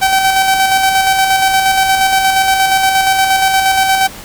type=tone with tremolo; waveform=sawtooth; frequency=769 Hz; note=G5; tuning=33 cents flat; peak=-4 dBFS; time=0.01-4.08 s; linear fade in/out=20 ms; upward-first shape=square; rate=8.5 Hz; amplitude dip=35%; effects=pink hiss -31 dBFS RMS until 4.24 s